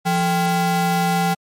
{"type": "ring-modulated tone", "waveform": "square", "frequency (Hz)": 305.9, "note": "D#4", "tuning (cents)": -29, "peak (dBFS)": -14, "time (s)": [0.05, 1.35], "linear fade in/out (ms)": 20, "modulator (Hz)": 479, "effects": ["MP3 64 kbps"]}